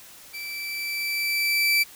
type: tone with level ramp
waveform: 30% pulse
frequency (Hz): 2325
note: D7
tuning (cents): -18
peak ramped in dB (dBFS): -31 to -15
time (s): 0.33-1.84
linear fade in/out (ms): 20
effects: white hiss -47 dBFS RMS until 1.95 s